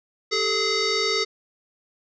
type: tone with frequency modulation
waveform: sine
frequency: 2068 Hz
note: C7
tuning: 21 cents flat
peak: -20 dBFS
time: 0.31-1.25 s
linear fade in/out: 20 ms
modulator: 837 Hz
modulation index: 4
effects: none